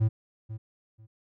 triangle tone with echo, 110 Hz, A2, in tune, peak -18 dBFS, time 0-0.09 s, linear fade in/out 20 ms, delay 490 ms, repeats 2, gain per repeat -14 dB, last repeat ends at 1.07 s, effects none

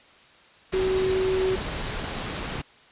sine tone in noise, 376.5 Hz, F#4, 30 cents sharp, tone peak -21 dBFS, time 0.73-1.56 s, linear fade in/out 10 ms, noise pink, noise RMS -31 dBFS, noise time 0.72-2.62 s, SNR +7 dB, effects white hiss -53 dBFS RMS until 2.91 s + resampled to 8000 Hz

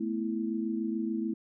sine chord, A suspended second, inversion none, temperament equal, 220 / 246.9 / 329.6 Hz, A3 / B3 / E4, 0 / 0 / 0 cents, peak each -32 / -36 / -33 dBFS, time 0-1.34 s, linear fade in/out 10 ms, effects none

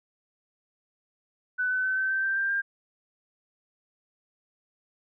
sine tone with pitch steps, 1498 / 1511.9 / 1525.9 / 1540.1 / 1554.4 / 1568.8 / 1583.4 / 1598.1 Hz, F#6 / F#6 / G6 / G6 / G6 / G6 / G6 / G6, +21 / +37 / -47 / -31 / -15 / +1 / +17 / +33 cents, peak -24 dBFS, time 1.58-2.62 s, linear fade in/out 20 ms, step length 130 ms, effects none

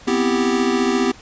square chord, C major seventh, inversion third, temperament equal, 246.9 / 261.6 / 329.6 / 392 Hz, B3 / C4 / E4 / G4, 0 / 0 / 0 / 0 cents, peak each -21 / -24 / -25 / -21 dBFS, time 0.07-1.12 s, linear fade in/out 10 ms, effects pink hiss -43 dBFS RMS until 1.21 s + resampled to 16000 Hz

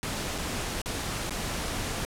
pink noise with dropouts, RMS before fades -32 dBFS, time 0.03-2.05 s, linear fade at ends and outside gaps 0 ms, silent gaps 0.38-0.384 / 0.817-0.859 / 1.295-1.307 s, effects low-pass 11000 Hz 12 dB/octave

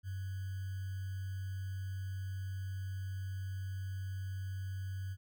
sine tone with sample-and-hold, 95.2 Hz, F#2, 50 cents sharp, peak -37 dBFS, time 0.03-5.17 s, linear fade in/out 50 ms, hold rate 1575 Hz, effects none

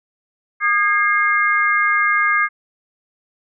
sine tone cluster, 1223 / 1635 / 2120 Hz, D#6 / G#6 / C7, -30 / -28 / +22 cents, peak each -18 dBFS, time 0.6-2.49 s, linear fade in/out 50 ms, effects none

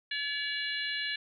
harmonic tone with a mistuned harmonic, 571 Hz, D5, 49 cents flat, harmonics 3 / 4 / 5 / 6 / 7, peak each -35 / -40 / -38 / -40 / -38 dBFS, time 0.11-1.16 s, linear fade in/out 5 ms, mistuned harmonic 7, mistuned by +28 cents, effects none

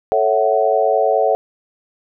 sine chord, F# minor seventh, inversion first, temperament equal with one note detuned, 440 / 554.4 / 659.3 / 749 Hz, A4 / C#5 / E5 / F#5, 0 / 0 / 0 / +21 cents, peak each -18 dBFS, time 0.12-1.35 s, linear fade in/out 0 ms, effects none

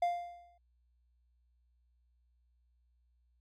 triangle tone with exponential decay, 698.5 Hz, F5, in tune, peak -24 dBFS, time 0.02-0.58 s, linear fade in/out 5 ms, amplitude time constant 120 ms, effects added 60 Hz sine -69 dBFS peak until 3.4 s

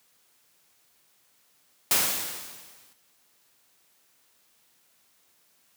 white noise with exponential decay, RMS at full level -20 dBFS, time 1.91-2.93 s, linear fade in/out 2 ms, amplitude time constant 220 ms, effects white hiss -65 dBFS RMS until 5.76 s + high-pass 100 Hz 12 dB/octave

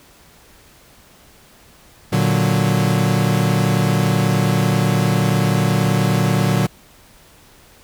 40% pulse chord, Bb augmented, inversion none, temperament equal, 116.54 / 146.83 / 185 Hz, Bb2 / D3 / F#3, 0 / 0 / 0 cents, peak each -18 dBFS, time 2.12-6.67 s, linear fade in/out 10 ms, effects pink hiss -48 dBFS RMS until 7.83 s

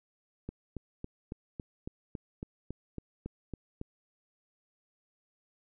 click train, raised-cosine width 3 ms, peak -25 dBFS, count 13, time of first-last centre 0.49-3.814 s, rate 3.61 Hz, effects none

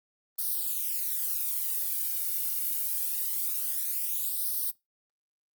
violet noise with flanger, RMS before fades -30 dBFS, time 0.38-4.71 s, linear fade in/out 10 ms, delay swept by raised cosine 0.2 to 1.4 ms, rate 0.24 Hz, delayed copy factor +0.9, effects noise-tail reverb RT60 0.2 s tail -22 dB re dry + Opus 32 kbps

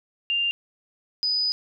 sine tone pair in turn, 2794 / 4978 Hz, F7 / D#8, 0 / 0 cents, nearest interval minor seventh, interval 1000 cents, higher second, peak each -21 dBFS, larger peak neither, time 0.3-0.51 / 1.23-1.52 s, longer second, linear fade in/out 0 ms, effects none

